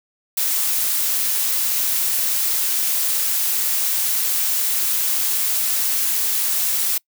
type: noise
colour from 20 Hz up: blue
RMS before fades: -20 dBFS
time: 0.37-6.98 s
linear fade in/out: 5 ms
effects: noise-tail reverb RT60 0.1 s tail -25 dB re dry